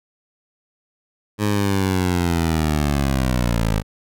15% pulse linear sweep, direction down, 105.9 to 51.4 Hz, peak -11 dBFS, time 1.38-3.83 s, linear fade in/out 50 ms, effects none

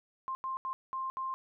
sine tone bursts at uneven times, 1054 Hz, C6, 12 cents sharp, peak -33 dBFS, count 5, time 0.28-0.35 / 0.44-0.57 / 0.65-0.73 / 0.93-1.1 / 1.17-1.34 s, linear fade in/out 0 ms, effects none

